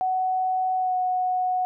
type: tone with pitch glide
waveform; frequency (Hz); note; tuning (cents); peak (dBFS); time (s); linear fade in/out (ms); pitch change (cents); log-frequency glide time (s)
sine; 746 to 735.7; F#5 to F#5; +14 to -10; -21; 0.01-1.65; 0; -24; 0.76-0.95
effects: none